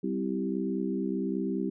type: harmonic tone with a mistuned harmonic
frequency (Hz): 65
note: C2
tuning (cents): -11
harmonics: 3 / 4 / 5 / 6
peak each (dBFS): -32 / -33 / -34 / -35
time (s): 0.03-1.7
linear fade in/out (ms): 10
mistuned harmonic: 5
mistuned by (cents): +20
effects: none